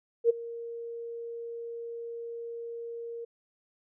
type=tone with ADSR envelope; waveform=sine; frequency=466.2 Hz; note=A#4; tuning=in tune; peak=-16 dBFS; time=0.24-3.25 s; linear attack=56 ms; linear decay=15 ms; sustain=-20 dB; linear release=9 ms; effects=none